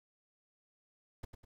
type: noise with echo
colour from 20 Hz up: brown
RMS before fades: -42 dBFS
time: 1.23-1.25 s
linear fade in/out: 5 ms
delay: 100 ms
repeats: 2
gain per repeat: -8 dB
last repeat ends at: 1.45 s
effects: none